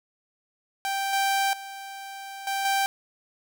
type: tone with level steps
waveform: sawtooth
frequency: 784 Hz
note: G5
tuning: in tune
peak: -22 / -18 / -33 / -22 / -18 dBFS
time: 0.85-2.86 s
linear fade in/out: 0 ms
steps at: 1.13 / 1.53 / 2.47 / 2.65 s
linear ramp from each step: 2 ms
effects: none